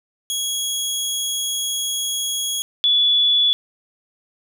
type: tone pair in turn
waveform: 20% pulse / sine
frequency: 3322 / 3431 Hz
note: G#7 / A7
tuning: 0 / -44 cents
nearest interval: minor second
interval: 56 cents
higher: second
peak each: -16 / -13 dBFS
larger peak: second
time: 0.3-2.62 / 2.84-3.53 s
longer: first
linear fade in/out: 0 ms
effects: none